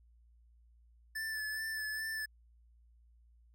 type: tone with vibrato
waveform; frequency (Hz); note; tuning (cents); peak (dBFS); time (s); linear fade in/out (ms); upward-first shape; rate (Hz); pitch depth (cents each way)
square; 1749; A6; -11; -37; 1.15-2.26; 10; sine; 2.4; 26
effects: added 58 Hz sine -61 dBFS peak until 3.54 s